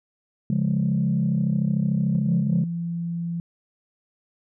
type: chord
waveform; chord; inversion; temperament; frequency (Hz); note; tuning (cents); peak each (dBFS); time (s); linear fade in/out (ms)
sine; Db major; none; equal with one note detuned; 140.69 / 174.61 / 207.7; Db3 / F3 / Ab3; +26 / 0 / 0; -23; 0.5-2.64; 2
type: tone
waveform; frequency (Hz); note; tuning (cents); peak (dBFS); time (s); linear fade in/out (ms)
sine; 170; F3; -46; -25; 2.15-3.4; 0
effects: tanh soft clip ceiling -13 dBFS